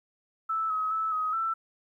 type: tone with pitch steps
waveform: sine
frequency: 1315 / 1274 / 1308 / 1262 / 1332 Hz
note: E6 / D#6 / E6 / D#6 / E6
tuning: -5 / +41 / -14 / +24 / +18 cents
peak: -26 dBFS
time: 0.49-1.54 s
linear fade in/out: 10 ms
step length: 210 ms
effects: 11-bit